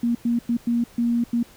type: tone bursts at uneven times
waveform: sine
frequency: 236.2 Hz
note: A#3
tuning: 23 cents sharp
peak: -18 dBFS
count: 6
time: 0.03-0.15 / 0.25-0.39 / 0.49-0.57 / 0.67-0.84 / 0.98-1.24 / 1.33-1.43 s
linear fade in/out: 5 ms
effects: pink hiss -50 dBFS RMS until 1.56 s